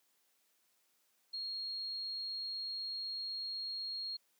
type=tone; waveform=sine; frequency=4268 Hz; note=C8; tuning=34 cents sharp; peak=-38 dBFS; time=1.33-4.17 s; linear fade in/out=10 ms; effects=white hiss -75 dBFS RMS until 4.39 s + high-pass 200 Hz 12 dB/octave